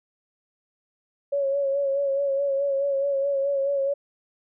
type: tone with vibrato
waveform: sine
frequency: 555 Hz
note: C#5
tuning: 2 cents sharp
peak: -21 dBFS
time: 1.32-3.94 s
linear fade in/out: 10 ms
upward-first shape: sine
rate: 4.7 Hz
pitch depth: 37 cents each way
effects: none